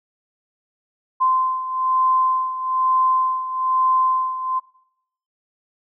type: beating tone pair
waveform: sine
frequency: 1036 / 1037.1 Hz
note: C6 / C6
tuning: -17 / -16 cents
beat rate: 1.1 Hz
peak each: -18 / -23 dBFS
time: 1.2-4.6 s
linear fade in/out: 20 ms
effects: noise-tail reverb RT60 0.7 s tail -18 dB re dry